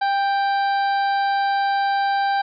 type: harmonic tone with a mistuned harmonic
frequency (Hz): 785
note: G5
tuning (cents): +2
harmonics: 1 / 2 / 3 / 4 / 5 / 6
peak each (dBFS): -18 / -26 / -39 / -40 / -36 / -38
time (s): 0.01-2.42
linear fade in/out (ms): 10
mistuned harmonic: 1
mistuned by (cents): +21
effects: none